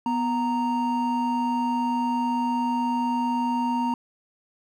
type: tone pair together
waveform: triangle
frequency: 246.4 / 929 Hz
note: B3 / A#5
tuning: -4 / -6 cents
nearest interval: octave + major seventh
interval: 2298 cents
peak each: -23 dBFS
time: 0.06-3.94 s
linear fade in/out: 2 ms
effects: none